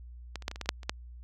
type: clicks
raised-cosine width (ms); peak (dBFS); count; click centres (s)
0.2; -19 / -29 / -13 / -22 / -25 / -18 / -26 / -6 / -29 / -11; 10; 0.357 / 0.423 / 0.481 / 0.514 / 0.559 / 0.613 / 0.659 / 0.691 / 0.832 / 0.895
effects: added 60 Hz sine -44 dBFS peak until 1.23 s